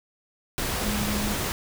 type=tone in noise; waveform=sine; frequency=207.7 Hz; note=G#3; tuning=in tune; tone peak=-28 dBFS; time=0.84-1.34 s; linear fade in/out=0 ms; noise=pink; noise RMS=-28 dBFS; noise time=0.58-1.52 s; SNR=-3 dB; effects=none